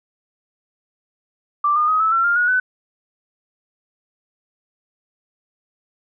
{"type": "tone with pitch steps", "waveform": "sine", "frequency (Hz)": [1174.7, 1216.8, 1260.5, 1305.7, 1352.5, 1401, 1451.2, 1503.3], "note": ["D6", "D#6", "D#6", "E6", "E6", "F6", "F#6", "F#6"], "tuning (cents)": [0, -39, 22, -17, 44, 5, -34, 27], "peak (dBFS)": -14, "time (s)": [1.64, 2.6], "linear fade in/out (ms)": 5, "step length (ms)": 120, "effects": []}